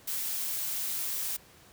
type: noise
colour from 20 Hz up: blue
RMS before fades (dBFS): -33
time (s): 0.07-1.37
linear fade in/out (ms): 10
effects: pink hiss -56 dBFS RMS until 1.72 s + high-pass 60 Hz 12 dB/octave